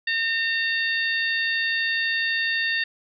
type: harmonic tone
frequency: 912 Hz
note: A#5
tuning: 38 cents flat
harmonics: 2 / 3 / 4 / 5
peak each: -23 / -29 / -30 / -33 dBFS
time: 0.07-2.84 s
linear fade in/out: 5 ms
effects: none